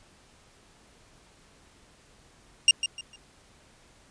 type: tone with echo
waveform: sawtooth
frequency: 2802 Hz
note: F7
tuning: 5 cents sharp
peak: -10 dBFS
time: 2.68-2.71 s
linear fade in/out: 2 ms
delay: 150 ms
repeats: 3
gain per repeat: -11 dB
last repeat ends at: 3.16 s
effects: pink hiss -58 dBFS RMS until 4.1 s + resampled to 22050 Hz